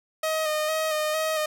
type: tone with vibrato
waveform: sawtooth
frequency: 622.3 Hz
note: D#5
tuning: in tune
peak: -20 dBFS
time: 0.23-1.46 s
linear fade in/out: 5 ms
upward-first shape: square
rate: 2.2 Hz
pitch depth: 25 cents each way
effects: none